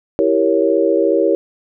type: chord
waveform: sine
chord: E diminished seventh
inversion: none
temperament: equal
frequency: 329.6 / 392 / 466.2 / 554.4 Hz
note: E4 / G4 / Bb4 / Db5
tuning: 0 / 0 / 0 / 0 cents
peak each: -17 dBFS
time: 0.19-1.35 s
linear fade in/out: 0 ms
effects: none